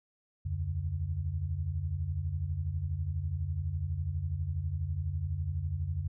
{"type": "tone cluster", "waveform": "sine", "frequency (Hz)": [76.3, 88.4, 141.1], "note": ["D#2", "F2", "C#3"], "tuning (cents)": [-33, 22, 31], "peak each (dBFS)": [-38, -32, -38], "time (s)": [0.45, 6.08], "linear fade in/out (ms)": 10, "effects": []}